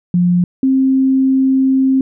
sine tone pair in turn, 176.9 / 265.1 Hz, F3 / C4, +23 / +23 cents, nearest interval perfect fifth, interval 700 cents, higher second, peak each -9 / -9 dBFS, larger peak neither, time 0.14-0.44 / 0.63-2.01 s, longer second, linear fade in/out 2 ms, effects none

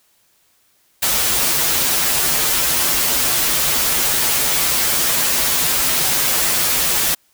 white noise with comb filter, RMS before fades -17 dBFS, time 1.02-7.15 s, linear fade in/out 10 ms, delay 10 ms, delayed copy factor -0.9, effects white hiss -59 dBFS RMS until 7.33 s

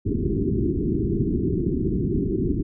white low-pass noise, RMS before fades -23 dBFS, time 0.05-2.63 s, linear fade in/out 20 ms, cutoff 400 Hz, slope 96 dB/octave, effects none

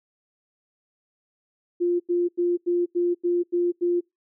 sine tone bursts, 350 Hz, F4, 4 cents sharp, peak -19 dBFS, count 8, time 1.8-4.009 s, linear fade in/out 20 ms, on 200 ms, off 87 ms, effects noise-tail reverb RT60 0.2 s tail -26 dB re dry

